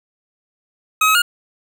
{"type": "tone with pitch steps", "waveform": "25% pulse", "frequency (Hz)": [1269, 1279, 1424], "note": ["D#6", "D#6", "F6"], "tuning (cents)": [34, 47, 33], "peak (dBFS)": -8, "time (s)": [1.01, 1.22], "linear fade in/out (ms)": 5, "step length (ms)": 70, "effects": []}